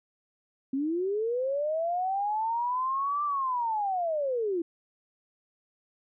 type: linear two-way sweep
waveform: sine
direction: up then down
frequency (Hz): 260 to 1184 to 324.3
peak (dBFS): -26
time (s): 0.73-4.62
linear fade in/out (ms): 5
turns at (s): 3.24
effects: none